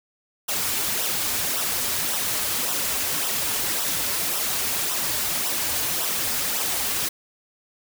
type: noise with flanger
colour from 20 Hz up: white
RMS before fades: -25 dBFS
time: 0.48-7.09 s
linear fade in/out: 10 ms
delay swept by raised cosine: 0.44 to 6.14 ms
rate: 1.8 Hz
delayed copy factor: -0.6
effects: none